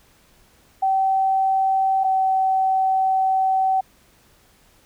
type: tone pair in turn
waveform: sine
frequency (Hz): 769 / 762.8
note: G5 / G5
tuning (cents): -33 / -47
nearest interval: unison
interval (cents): 14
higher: first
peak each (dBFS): -16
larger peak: neither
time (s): 0.82-2.04 / 2.04-3.81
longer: second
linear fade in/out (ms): 10
effects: pink hiss -56 dBFS RMS until 4.85 s